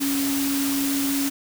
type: tone in noise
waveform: sine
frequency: 277.2 Hz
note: C#4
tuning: in tune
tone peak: -22 dBFS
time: 0-1.3 s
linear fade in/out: 20 ms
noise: white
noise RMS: -28 dBFS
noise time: 0-1.3 s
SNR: +3 dB
effects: none